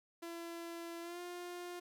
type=tone with pitch glide; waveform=sawtooth; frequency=337.5 to 353.1 Hz; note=E4 to F4; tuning=+41 to +19 cents; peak=-40 dBFS; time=0.22-1.8 s; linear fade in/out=10 ms; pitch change=+78 cents; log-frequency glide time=1.01-1.2 s; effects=12-bit

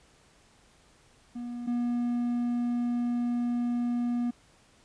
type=tone pair in turn; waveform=triangle; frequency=240.7 / 240.7 Hz; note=B3 / B3; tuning=-44 / -44 cents; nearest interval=unison; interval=0 cents; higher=neither; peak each=-32 / -24 dBFS; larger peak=second; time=1.35-1.67 / 1.67-4.31 s; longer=second; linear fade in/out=10 ms; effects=pink hiss -61 dBFS RMS until 4.84 s + resampled to 22050 Hz

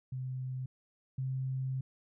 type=tone pair in turn; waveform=sine; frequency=129.2 / 131.46 Hz; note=C3 / C3; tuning=-21 / +9 cents; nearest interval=unison; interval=30 cents; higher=second; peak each=-35 / -32 dBFS; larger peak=second; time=0.12-0.66 / 1.18-1.81 s; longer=second; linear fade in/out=5 ms; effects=none

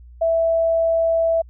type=tone; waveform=sine; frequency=659.3 Hz; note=E5; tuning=in tune; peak=-15 dBFS; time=0.21-1.42 s; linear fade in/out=10 ms; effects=added 60 Hz sine -40 dBFS peak until 1.49 s

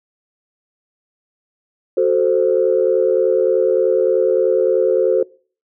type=chord; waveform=sine; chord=F# diminished; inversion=none; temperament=equal; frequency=370 / 440 / 523.3 Hz; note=F#4 / A4 / C5; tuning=0 / 0 / 0 cents; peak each=-16 dBFS; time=1.97-5.23 s; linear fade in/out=5 ms; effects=noise-tail reverb RT60 0.4 s tail -22 dB re dry + tanh soft clip ceiling -3 dBFS

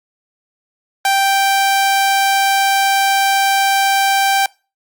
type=tone; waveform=sawtooth; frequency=784 Hz; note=G5; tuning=in tune; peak=-8 dBFS; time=1.05-4.46 s; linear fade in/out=2 ms; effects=noise-tail reverb RT60 0.3 s tail -23 dB re dry + Opus 48 kbps

